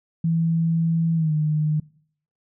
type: tone with pitch glide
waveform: sine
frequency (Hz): 164.81 to 152.89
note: E3 to D#3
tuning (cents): 0 to -30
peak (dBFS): -18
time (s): 0.24-1.8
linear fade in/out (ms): 5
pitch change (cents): -130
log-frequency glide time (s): 1.15-1.33
effects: noise-tail reverb RT60 0.6 s tail -23 dB re dry